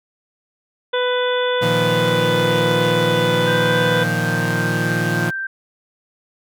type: harmonic tone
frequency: 496.7 Hz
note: B4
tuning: 10 cents sharp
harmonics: 1 / 2 / 3 / 4 / 5 / 6 / 7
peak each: -18 / -25 / -25 / -32 / -36 / -35 / -26 dBFS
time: 0.93-4.04 s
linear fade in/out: 10 ms
type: chord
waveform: sawtooth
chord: Bb suspended fourth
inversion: none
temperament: equal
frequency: 116.54 / 155.56 / 174.61 Hz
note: Bb2 / Eb3 / F3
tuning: 0 / 0 / 0 cents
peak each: -19 dBFS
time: 1.61-5.31 s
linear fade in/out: 20 ms
type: tone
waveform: sine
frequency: 1568 Hz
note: G6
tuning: in tune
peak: -22 dBFS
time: 3.47-5.47 s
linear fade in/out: 5 ms
effects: none